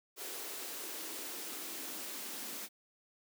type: noise with high-pass filter sweep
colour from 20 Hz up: white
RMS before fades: -43 dBFS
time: 0.16-2.69 s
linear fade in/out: 50 ms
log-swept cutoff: 390 to 240 Hz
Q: 3.2
effects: none